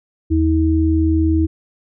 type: tone pair together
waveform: sine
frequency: 80.67 / 320 Hz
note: E2 / D#4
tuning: -37 / +49 cents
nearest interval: 2 octaves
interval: 2386 cents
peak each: -15 dBFS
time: 0.3-1.47 s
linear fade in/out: 20 ms
effects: none